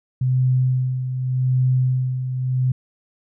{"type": "tone with tremolo", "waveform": "sine", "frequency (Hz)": 128.3, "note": "C3", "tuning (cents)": -34, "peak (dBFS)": -14, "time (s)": [0.21, 2.72], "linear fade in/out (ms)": 5, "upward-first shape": "sine", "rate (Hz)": 0.85, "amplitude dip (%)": 60, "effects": []}